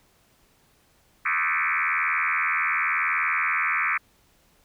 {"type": "tone with frequency modulation", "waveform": "sine", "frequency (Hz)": 1760, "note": "A6", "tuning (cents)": 0, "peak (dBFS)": -21, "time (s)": [1.25, 3.98], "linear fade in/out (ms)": 10, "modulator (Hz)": 80.9, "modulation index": 7.6, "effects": ["pink hiss -62 dBFS RMS until 4.64 s"]}